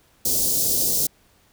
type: band-stop noise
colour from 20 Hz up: white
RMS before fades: -21 dBFS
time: 0.25-1.07 s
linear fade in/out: 5 ms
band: 550 to 4700 Hz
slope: 24 dB/octave
effects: pink hiss -59 dBFS RMS until 1.52 s